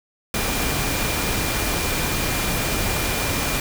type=tone in noise; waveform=sine; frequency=2400 Hz; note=D7; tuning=37 cents sharp; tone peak=-32 dBFS; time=0.34-3.6 s; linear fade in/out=2 ms; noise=pink; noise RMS=-23 dBFS; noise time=0.34-3.6 s; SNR=-12 dB; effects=none